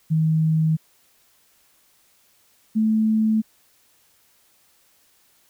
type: tone pair in turn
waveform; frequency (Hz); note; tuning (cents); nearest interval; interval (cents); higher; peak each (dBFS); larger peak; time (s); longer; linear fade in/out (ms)
sine; 158.5 / 218.6; D#3 / A3; +32 / -11; tritone; 557; second; -16; neither; 0.1-0.77 / 2.75-3.42; neither; 20
effects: white hiss -60 dBFS RMS until 5.49 s